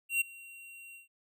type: tone with ADSR envelope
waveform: square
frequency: 2746 Hz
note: F7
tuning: 30 cents flat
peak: -25 dBFS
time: 0.09-1.08 s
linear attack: 120 ms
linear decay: 11 ms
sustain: -23 dB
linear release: 130 ms
effects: none